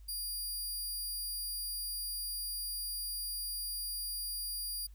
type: tone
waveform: 15% pulse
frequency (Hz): 4800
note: D8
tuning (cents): +37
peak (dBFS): -30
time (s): 0.08-4.87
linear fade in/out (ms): 10
effects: added 50 Hz sine -50 dBFS peak until 4.94 s + white hiss -72 dBFS RMS until 4.94 s